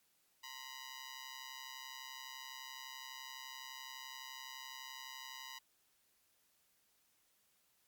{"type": "ring-modulated tone", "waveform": "10% pulse", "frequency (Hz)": 980, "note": "B5", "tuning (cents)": -14, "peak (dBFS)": -36, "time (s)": [0.43, 5.59], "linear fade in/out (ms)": 10, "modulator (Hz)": 65.9, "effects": ["white hiss -75 dBFS RMS until 7.87 s", "MP3 96 kbps"]}